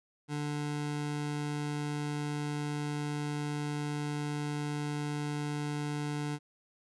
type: tone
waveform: 25% pulse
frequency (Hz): 147.5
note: D3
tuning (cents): +8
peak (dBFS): -29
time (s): 0.28-6.39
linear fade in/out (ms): 50
effects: resampled to 24000 Hz